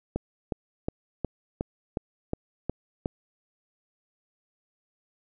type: click train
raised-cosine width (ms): 2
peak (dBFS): -14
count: 9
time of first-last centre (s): 0.16-3.059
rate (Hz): 2.76
effects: none